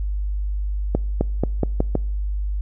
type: accelerating click train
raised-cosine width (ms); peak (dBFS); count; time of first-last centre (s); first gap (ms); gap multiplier
2; -5; 6; 0.95-1.953; 260; 0.87
effects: noise-tail reverb RT60 0.7 s tail -26 dB re dry + added 50 Hz sine -21 dBFS peak until 2.61 s